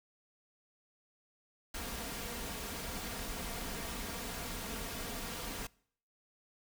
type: noise with comb filter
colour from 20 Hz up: pink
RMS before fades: -41 dBFS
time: 1.74-5.67 s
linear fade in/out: 5 ms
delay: 4.3 ms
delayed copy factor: +0.5
effects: noise-tail reverb RT60 0.6 s tail -24 dB re dry